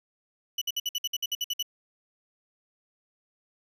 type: tone bursts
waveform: 35% pulse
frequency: 2960 Hz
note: F#7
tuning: in tune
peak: -25 dBFS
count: 12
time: 0.58-1.627 s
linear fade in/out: 5 ms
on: 35 ms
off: 57 ms
effects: none